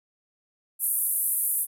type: band-pass noise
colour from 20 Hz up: white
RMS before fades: -26 dBFS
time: 0.79-1.67 s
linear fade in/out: 50 ms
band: 9800 to 13000 Hz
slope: 48 dB/octave
effects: none